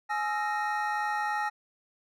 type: tone cluster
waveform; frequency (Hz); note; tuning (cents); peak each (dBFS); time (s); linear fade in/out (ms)
triangle; 841 / 1273 / 1356 / 1858; G#5 / D#6 / E6 / A#6; +22 / +39 / +49 / -6; -28 / -36 / -35 / -32; 0.09-1.5; 20
effects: none